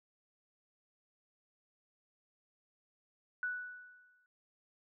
sine tone with exponential decay, 1480 Hz, F#6, in tune, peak -32 dBFS, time 3.43-4.26 s, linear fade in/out 1 ms, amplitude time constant 180 ms, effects none

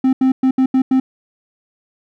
triangle tone bursts at uneven times, 261.6 Hz, C4, in tune, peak -8 dBFS, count 6, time 0.04-0.13 / 0.21-0.32 / 0.43-0.51 / 0.58-0.66 / 0.74-0.82 / 0.91-1 s, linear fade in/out 5 ms, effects none

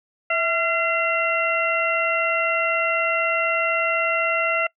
harmonic tone with a mistuned harmonic, 684 Hz, F5, 36 cents flat, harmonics 1 / 2 / 3 / 4, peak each -24 / -24 / -24 / -24 dBFS, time 0.3-4.67 s, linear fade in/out 5 ms, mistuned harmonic 1, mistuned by -71 cents, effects noise-tail reverb RT60 0.1 s tail -24 dB re dry

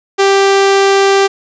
sawtooth tone, 392.8 Hz, G4, 4 cents sharp, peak -3 dBFS, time 0.18-1.28 s, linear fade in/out 20 ms, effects resampled to 16000 Hz + 7-bit

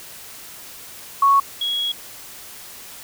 sine tone pair in turn, 1108.7 / 3322 Hz, C#6 / G#7, 0 / 0 cents, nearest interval octave + perfect fifth, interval 1900 cents, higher second, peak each -11 / -20 dBFS, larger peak first, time 1.22-1.4 / 1.61-1.92 s, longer second, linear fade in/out 5 ms, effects white hiss -39 dBFS RMS until 3.03 s

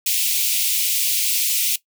white high-pass noise, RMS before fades -20 dBFS, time 0.06-1.76 s, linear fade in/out 5 ms, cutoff 2300 Hz, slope 48 dB/octave, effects noise-tail reverb RT60 0.1 s tail -17 dB re dry

